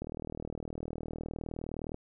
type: click train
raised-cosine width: 2 ms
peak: -25 dBFS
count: 77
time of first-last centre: 0.02-1.944 s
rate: 39.5 Hz
effects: none